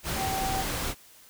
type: tone in noise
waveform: sine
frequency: 769 Hz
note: G5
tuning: 33 cents flat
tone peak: -29 dBFS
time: 0.16-0.65 s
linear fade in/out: 50 ms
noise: pink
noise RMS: -31 dBFS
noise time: 0.03-0.95 s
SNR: -1 dB
effects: white hiss -54 dBFS RMS until 1.29 s